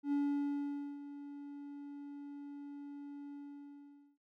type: tone with ADSR envelope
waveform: triangle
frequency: 285.6 Hz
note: D4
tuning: 48 cents flat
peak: -28 dBFS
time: 0.03-4.18 s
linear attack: 92 ms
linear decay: 860 ms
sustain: -15 dB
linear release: 850 ms
effects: none